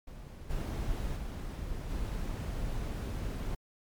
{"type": "noise with level steps", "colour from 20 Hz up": "brown", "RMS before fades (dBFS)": [-45, -34, -38, -35], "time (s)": [0.07, 3.55], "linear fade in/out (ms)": 5, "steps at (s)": [0.49, 1.15, 1.89], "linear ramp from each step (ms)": 20, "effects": ["MP3 96 kbps"]}